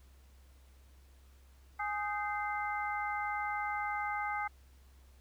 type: harmonic tone with a mistuned harmonic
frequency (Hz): 415.3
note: G#4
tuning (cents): 0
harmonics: 2 / 3 / 4 / 5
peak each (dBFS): -36 / -39 / -42 / -40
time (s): 1.79-4.48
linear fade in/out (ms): 10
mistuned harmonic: 4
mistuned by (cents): -120
effects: added 66 Hz sine -57 dBFS peak until 5.2 s + pink hiss -68 dBFS RMS until 5.2 s